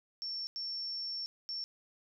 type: tone bursts at uneven times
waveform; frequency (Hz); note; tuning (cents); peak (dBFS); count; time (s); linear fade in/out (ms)
sine; 5440; F8; -46; -36; 3; 0.22-0.47 / 0.56-1.26 / 1.49-1.64; 0
effects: none